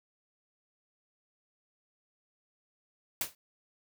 white noise with exponential decay, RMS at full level -28 dBFS, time 3.21-3.35 s, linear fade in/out 2 ms, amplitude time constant 29 ms, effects none

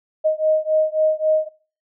sine beating tone pair, 622.3 / 626 Hz, D#5 / D#5, 0 / +10 cents, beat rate 3.7 Hz, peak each -18 / -19 dBFS, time 0.24-1.49 s, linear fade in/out 20 ms, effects noise-tail reverb RT60 0.4 s tail -21 dB re dry

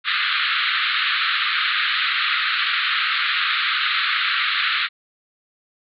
pink band-pass noise, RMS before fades -21 dBFS, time 0.04-4.89 s, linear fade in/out 50 ms, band 1200 to 4200 Hz, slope 96 dB/octave, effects none

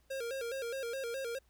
square tone with vibrato, 501 Hz, B4, 25 cents sharp, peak -37 dBFS, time 0.1-1.39 s, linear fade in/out 10 ms, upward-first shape square, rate 4.8 Hz, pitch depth 120 cents each way, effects added 60 Hz sine -68 dBFS peak until 1.49 s + pink hiss -73 dBFS RMS until 1.49 s

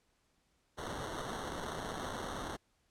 blue noise with sample-and-hold, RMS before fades -41 dBFS, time 0.77-2.57 s, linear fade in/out 20 ms, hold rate 2450 Hz, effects pink hiss -75 dBFS RMS until 2.9 s + low-pass 10000 Hz 12 dB/octave

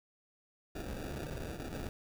pink noise with sample-and-hold, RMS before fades -41 dBFS, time 0.75-1.89 s, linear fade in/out 5 ms, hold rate 1050 Hz, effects none

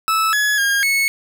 40% pulse tone with pitch steps, 1308 / 1692 / 1622 / 2201 Hz, E6 / G#6 / G#6 / C#7, -14 / +32 / -41 / -13 cents, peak -14 dBFS, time 0.08-1.08 s, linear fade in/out 0 ms, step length 250 ms, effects none

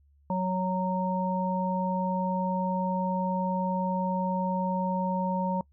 harmonic tone, 185 Hz, F#3, in tune, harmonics 1 / 3 / 5, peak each -28 / -33 / -30 dBFS, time 0.3-5.61 s, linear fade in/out 2 ms, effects noise-tail reverb RT60 0.1 s tail -25 dB re dry + added 71 Hz sine -59 dBFS peak until 5.72 s

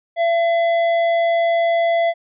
sine tone with tanh clipping, 675 Hz, E5, 41 cents sharp, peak -16 dBFS, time 0.16-2.14 s, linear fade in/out 50 ms, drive 11 dB, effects resampled to 8000 Hz

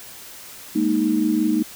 sine chord, Ab suspended second, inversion none, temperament equal, 207.7 / 233.1 / 311.1 Hz, Ab3 / Bb3 / Eb4, 0 / 0 / 0 cents, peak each -24 / -22 / -19 dBFS, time 0.75-1.63 s, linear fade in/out 10 ms, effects white hiss -40 dBFS RMS until 1.75 s

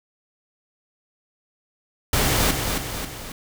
pink noise with echo, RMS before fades -20 dBFS, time 2.13-2.51 s, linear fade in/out 2 ms, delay 270 ms, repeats 3, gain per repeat -5 dB, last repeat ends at 3.32 s, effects none

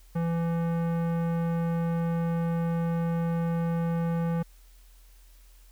sine tone with tanh clipping, 167.6 Hz, E3, 29 cents sharp, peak -27 dBFS, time 0.15-4.43 s, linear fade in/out 10 ms, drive 17 dB, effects added 42 Hz sine -51 dBFS peak until 5.71 s + white hiss -62 dBFS RMS until 5.71 s

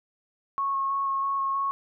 sine tone with vibrato, 1095 Hz, C#6, 22 cents flat, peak -24 dBFS, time 0.58-1.71 s, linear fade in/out 0 ms, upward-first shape square, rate 3.1 Hz, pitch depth 10 cents each way, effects none

